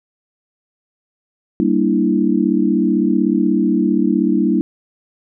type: chord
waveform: sine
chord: E half-diminished seventh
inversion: first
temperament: equal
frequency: 196 / 233.1 / 293.7 / 329.6 Hz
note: G3 / Bb3 / D4 / E4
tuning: 0 / 0 / 0 / 0 cents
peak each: -18 dBFS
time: 1.6-4.61 s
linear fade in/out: 0 ms
effects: none